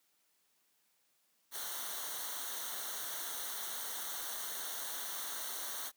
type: noise with comb filter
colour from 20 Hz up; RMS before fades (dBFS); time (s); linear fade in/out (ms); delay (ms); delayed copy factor
white; -41; 1.51-5.92; 50; 0.4; -0.8
effects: white hiss -75 dBFS RMS until 5.96 s + high-pass 150 Hz 12 dB/octave